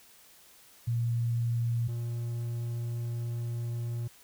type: tone pair in turn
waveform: sine / triangle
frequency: 117.6 / 118.14 Hz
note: A#2 / A#2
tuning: +16 / +24 cents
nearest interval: unison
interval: 8 cents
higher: second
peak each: -26 / -29 dBFS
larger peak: first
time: 0.87-1.88 / 1.88-4.08 s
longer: second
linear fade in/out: 10 ms
effects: white hiss -57 dBFS RMS until 4.23 s